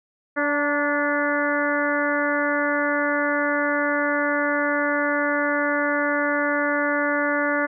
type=harmonic tone with a mistuned harmonic; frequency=290 Hz; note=D4; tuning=22 cents flat; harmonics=1 / 2 / 3 / 4 / 5 / 6 / 7; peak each=-26 / -25 / -32 / -29 / -26 / -27 / -32 dBFS; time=0.36-7.67 s; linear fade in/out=20 ms; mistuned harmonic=3; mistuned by=+35 cents; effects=none